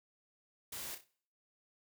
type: noise with echo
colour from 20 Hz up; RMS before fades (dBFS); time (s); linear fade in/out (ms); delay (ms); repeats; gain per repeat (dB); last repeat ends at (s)
white; -44; 0.72-0.95; 5; 31; 3; -8; 1.043
effects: noise-tail reverb RT60 0.5 s tail -20 dB re dry